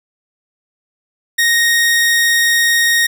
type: tone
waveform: sawtooth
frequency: 1864.7 Hz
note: A#6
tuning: in tune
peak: -7 dBFS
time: 1.38-3.07 s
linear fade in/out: 10 ms
effects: none